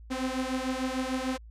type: beating tone pair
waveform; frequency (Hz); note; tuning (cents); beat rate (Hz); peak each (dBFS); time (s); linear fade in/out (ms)
sawtooth; 256.1 / 262.8; C4 / C4; -37 / +8; 6.7; -28; 0.1-1.38; 20
effects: added 56 Hz sine -45 dBFS peak until 1.5 s + low-pass 9000 Hz 12 dB/octave